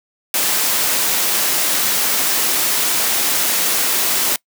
white noise, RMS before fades -17 dBFS, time 0.34-4.36 s, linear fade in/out 2 ms, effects noise-tail reverb RT60 0.1 s tail -24 dB re dry + high-pass 200 Hz 12 dB/octave

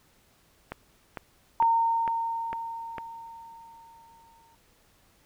click train, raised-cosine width 0.5 ms, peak -19 dBFS, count 6, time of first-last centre 0.72-2.982 s, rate 2.21 Hz
sine tone with exponential decay, 917 Hz, A#5, 29 cents flat, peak -18 dBFS, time 1.6-4.55 s, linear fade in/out 2 ms, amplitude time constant 640 ms
effects pink hiss -63 dBFS RMS until 5.25 s

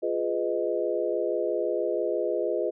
sine chord, F half-diminished seventh, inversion none, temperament equal with one note detuned, 349.2 / 415.3 / 499.9 / 622.3 Hz, F4 / Ab4 / Cb5 / Eb5, 0 / 0 / +21 / 0 cents, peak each -30 dBFS, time 0.02-2.71 s, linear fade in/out 20 ms, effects none

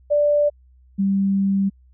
sine tone pair in turn, 587.3 / 195.99 Hz, D5 / G3, 0 / 0 cents, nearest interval octave + perfect fifth, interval 1900 cents, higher first, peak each -14 / -16 dBFS, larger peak first, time 0.1-0.5 / 0.98-1.7 s, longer second, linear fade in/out 20 ms, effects added 63 Hz sine -49 dBFS peak until 1.93 s

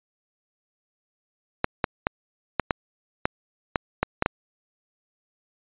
clicks, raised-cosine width 0.5 ms, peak -5 dBFS, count 10, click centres 1.644 / 1.842 / 2.069 / 2.597 / 2.708 / 3.255 / 3.758 / 4.03 / 4.224 / 4.261 s, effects resampled to 8000 Hz

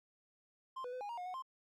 triangle tone with pitch steps, 1050 / 494.3 / 506 / 820 / 941 / 719 / 735 / 1051 Hz, C6 / B4 / B4 / G#5 / A#5 / F#5 / F#5 / C6, +6 / +1 / +42 / -22 / +16 / -50 / -12 / +7 cents, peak -39 dBFS, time 0.76-1.424 s, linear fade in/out 10 ms, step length 83 ms, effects none

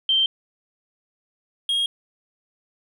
sine / triangle tone pair in turn, 3136 / 3261 Hz, G7 / G#7, 0 / -32 cents, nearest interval minor second, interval 68 cents, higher second, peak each -16 / -18 dBFS, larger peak first, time 0.09-0.26 / 1.69-1.86 s, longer neither, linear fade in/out 2 ms, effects none

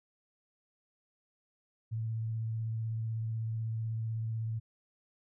sine tone with vibrato, 112.1 Hz, A2, 33 cents sharp, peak -32 dBFS, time 1.91-4.6 s, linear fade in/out 20 ms, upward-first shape sine, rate 16 Hz, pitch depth 19 cents each way, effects none

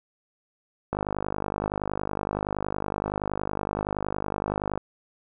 click train, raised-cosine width 1 ms, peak -13 dBFS, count 196, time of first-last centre 0.93-4.776 s, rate 50.7 Hz, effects none

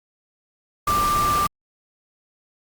sine tone in noise, 1183 Hz, D6, 12 cents sharp, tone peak -18 dBFS, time 0.87-1.47 s, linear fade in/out 5 ms, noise pink, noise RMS -27 dBFS, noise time 0.87-1.47 s, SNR +6 dB, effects Opus 48 kbps

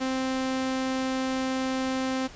sawtooth tone, 261.6 Hz, C4, in tune, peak -22 dBFS, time 0-2.28 s, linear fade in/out 20 ms, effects pink hiss -47 dBFS RMS until 2.35 s + resampled to 16000 Hz

